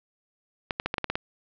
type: clicks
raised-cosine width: 0.3 ms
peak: -10 dBFS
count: 8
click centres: 0.708 / 0.799 / 0.86 / 0.941 / 0.982 / 1.043 / 1.1 / 1.155 s
effects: low-pass 4000 Hz 12 dB/octave